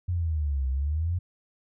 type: exponential two-way sweep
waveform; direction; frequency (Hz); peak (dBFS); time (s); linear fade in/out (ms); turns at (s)
sine; down then up; 90.9 to 64.4 to 90.9; -24; 0.08-1.19; 10; 0.69
effects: none